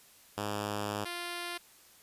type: tone pair in turn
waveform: 5% pulse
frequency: 103.6 / 348.5 Hz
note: G#2 / F4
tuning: -4 / -4 cents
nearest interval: octave + major sixth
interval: 2100 cents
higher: second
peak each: -22 / -25 dBFS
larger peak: first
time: 0.37-1.05 / 1.05-1.58 s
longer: first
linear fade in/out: 10 ms
effects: white hiss -59 dBFS RMS until 2.02 s + resampled to 32000 Hz

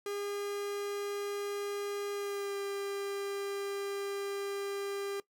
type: tone with pitch glide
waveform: 45% pulse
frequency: 405.9 to 398.9 Hz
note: G#4 to G4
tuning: -40 to +30 cents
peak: -35 dBFS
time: 0.06-5.2 s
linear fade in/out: 2 ms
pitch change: -30 cents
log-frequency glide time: 2.12-2.57 s
effects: noise-tail reverb RT60 0.1 s tail -19 dB re dry

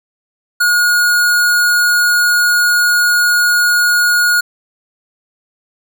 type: tone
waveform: square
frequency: 1441 Hz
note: F#6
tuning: 46 cents flat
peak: -10 dBFS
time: 0.6-4.41 s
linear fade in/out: 10 ms
effects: none

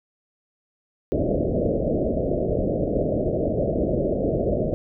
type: low-pass noise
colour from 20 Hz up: white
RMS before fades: -23 dBFS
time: 1.12-4.74 s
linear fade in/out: 0 ms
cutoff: 650 Hz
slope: 96 dB/octave
effects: none

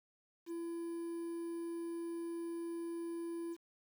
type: tone with quantisation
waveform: triangle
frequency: 337.1 Hz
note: E4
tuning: 39 cents sharp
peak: -37 dBFS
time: 0.46-3.57 s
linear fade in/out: 50 ms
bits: 10
effects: none

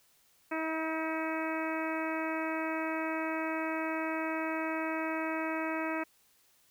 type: harmonic tone with a mistuned harmonic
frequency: 320 Hz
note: D#4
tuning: 49 cents sharp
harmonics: 1 / 2 / 3 / 4 / 5 / 6 / 7 / 8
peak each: -35 / -38 / -40 / -41 / -42 / -43 / -43 / -44 dBFS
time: 0.51-6.04 s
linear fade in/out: 10 ms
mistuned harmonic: 5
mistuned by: -19 cents
effects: white hiss -67 dBFS RMS until 6.7 s

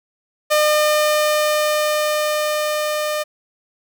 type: tone with level ramp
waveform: sawtooth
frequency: 605 Hz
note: D#5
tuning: 49 cents flat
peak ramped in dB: -9 to -16 dBFS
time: 0.5-3.24 s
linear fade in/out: 20 ms
effects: none

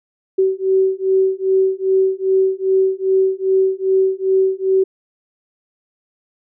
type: beating tone pair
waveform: sine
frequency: 380 / 382.5 Hz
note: F#4 / G4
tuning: +46 / -42 cents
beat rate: 2.5 Hz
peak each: -16 dBFS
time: 0.38-4.84 s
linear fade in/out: 10 ms
effects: none

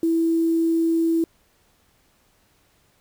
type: tone with quantisation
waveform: sine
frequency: 329.6 Hz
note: E4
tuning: in tune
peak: -17 dBFS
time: 0.03-1.24 s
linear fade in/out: 2 ms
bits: 7
effects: pink hiss -62 dBFS RMS until 3 s

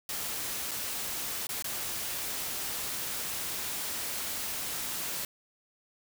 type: noise with dropouts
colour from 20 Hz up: white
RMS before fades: -35 dBFS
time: 0.09-5.25 s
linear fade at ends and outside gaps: 1 ms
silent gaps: 0.711-0.715 / 1.469-1.491 / 1.624-1.643 s
effects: none

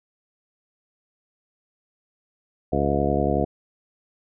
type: harmonic tone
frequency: 70.8 Hz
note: C#2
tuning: 37 cents sharp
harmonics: 1 / 2 / 3 / 4 / 5 / 6 / 7 / 9 / 10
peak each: -28 / -28 / -28 / -28 / -28 / -28 / -28 / -28 / -28 dBFS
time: 2.72-3.45 s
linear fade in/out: 10 ms
effects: none

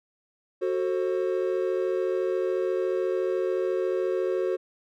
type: chord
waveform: triangle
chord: F# diminished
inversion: none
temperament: just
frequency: 370 / 444 / 532.8 Hz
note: F#4 / A4 / C5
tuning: 0 / +16 / +31 cents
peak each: -24 / -29 / -28 dBFS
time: 0.61-4.57 s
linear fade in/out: 20 ms
effects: none

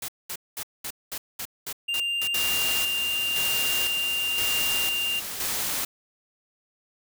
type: noise bursts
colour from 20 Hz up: white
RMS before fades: -33 dBFS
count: 9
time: 0.02-2.276 s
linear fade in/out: 5 ms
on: 64 ms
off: 210 ms
type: tone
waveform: triangle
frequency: 2794 Hz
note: F7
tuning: in tune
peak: -23 dBFS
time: 1.88-5.2 s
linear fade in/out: 10 ms
type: noise with tremolo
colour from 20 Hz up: white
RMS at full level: -28 dBFS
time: 2.34-5.85 s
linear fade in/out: 5 ms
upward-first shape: square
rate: 0.98 Hz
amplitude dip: 50%
effects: none

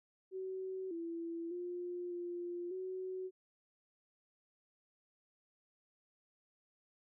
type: tone with pitch steps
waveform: sine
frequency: 377.2 / 334.8 / 353.9 / 349.7 / 372.9 Hz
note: F#4 / E4 / F4 / F4 / F#4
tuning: +33 / +27 / +23 / +2 / +14 cents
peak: -39 dBFS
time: 0.31-3.31 s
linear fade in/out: 50 ms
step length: 600 ms
effects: none

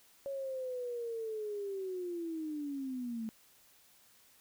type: linear sweep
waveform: sine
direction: down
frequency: 556 to 217.8 Hz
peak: -36 dBFS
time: 0.26-3.29 s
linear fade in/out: 0 ms
effects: white hiss -64 dBFS RMS until 4.4 s

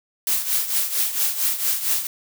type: noise with tremolo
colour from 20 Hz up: blue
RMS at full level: -19 dBFS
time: 0.27-2.07 s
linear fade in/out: 2 ms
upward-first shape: triangle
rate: 4.4 Hz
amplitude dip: 75%
effects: none

